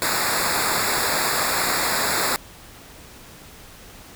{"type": "noise with comb filter", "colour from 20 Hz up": "pink", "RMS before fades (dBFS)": -22, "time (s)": [0.02, 2.36], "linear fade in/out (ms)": 0, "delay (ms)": 0.33, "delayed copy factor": -0.95, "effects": ["pink hiss -44 dBFS RMS until 4.15 s"]}